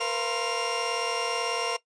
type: tone cluster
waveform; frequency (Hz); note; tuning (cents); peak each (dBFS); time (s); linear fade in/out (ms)
30% pulse; 465.8 / 504 / 688 / 1058 / 2788; A#4 / B4 / F5 / C6 / F7; -1 / +35 / -26 / +19 / -4; -29 / -33 / -32 / -31 / -29; 0-1.77; 10
effects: noise-tail reverb RT60 0.1 s tail -18 dB re dry + resampled to 22050 Hz